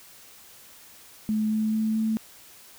sine tone with pitch steps, 215.5 / 217.1 / 218.8 / 220.4 Hz, A3 / A3 / A3 / A3, -36 / -23 / -9 / +3 cents, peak -22 dBFS, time 1.29-2.17 s, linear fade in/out 0 ms, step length 220 ms, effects white hiss -50 dBFS RMS until 2.78 s

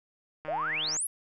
click train, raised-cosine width 0.5 ms, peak -27 dBFS, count 81, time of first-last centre 0.45-0.966 s, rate 155 Hz
sine exponential sweep, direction up, 554.4 to 11600 Hz, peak -28 dBFS, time 0.48-1.07 s, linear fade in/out 5 ms
effects none

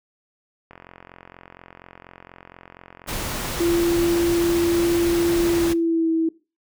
click train, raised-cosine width 0.5 ms, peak -26 dBFS, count 139, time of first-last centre 0.71-3.832 s, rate 44.2 Hz
pink noise, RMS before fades -28 dBFS, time 3.07-5.74 s, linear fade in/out 20 ms
sine tone with pitch glide, 341.6 to 325.2 Hz, F4 to E4, -38 to -23 cents, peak -17 dBFS, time 3.6-6.29 s, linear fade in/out 5 ms, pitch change -85 cents, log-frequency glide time 5.53-6.1 s
effects noise-tail reverb RT60 0.3 s tail -20 dB re dry

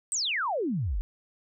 sine exponential sweep, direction down, 8530 to 38.49 Hz, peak -26 dBFS, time 0.12-1.01 s, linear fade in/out 0 ms, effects none

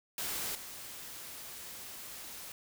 white noise with level steps, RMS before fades -37 / -46 dBFS, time 0.18-2.52 s, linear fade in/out 2 ms, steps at 0.55 s, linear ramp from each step 2 ms, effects none

